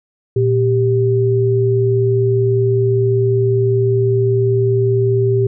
sine tone pair together, 117.3 / 392.2 Hz, A#2 / G4, +11 / +1 cents, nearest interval octave + major sixth, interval 2090 cents, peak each -14 dBFS, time 0.36-5.47 s, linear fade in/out 5 ms, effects none

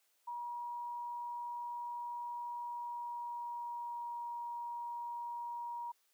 sine tone with pitch glide, 957 to 949.8 Hz, A#5 to A#5, +45 to +32 cents, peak -39 dBFS, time 0.27-5.92 s, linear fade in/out 10 ms, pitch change -13 cents, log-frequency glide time 2.57-4.19 s, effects white hiss -75 dBFS RMS until 6.13 s + high-pass 400 Hz 12 dB/octave

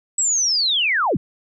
sine linear sweep, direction down, 7902 to 94.5 Hz, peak -16 dBFS, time 0.18-1.17 s, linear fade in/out 5 ms, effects none

